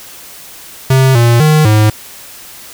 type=tone with pitch steps; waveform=square; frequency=132.2 / 118 / 154.1 / 107.2 Hz; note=C3 / A#2 / D#3 / A2; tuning=+18 / +22 / -16 / -45 cents; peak=-6 dBFS; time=0.9-1.9 s; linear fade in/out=5 ms; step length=250 ms; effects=white hiss -33 dBFS RMS until 2.73 s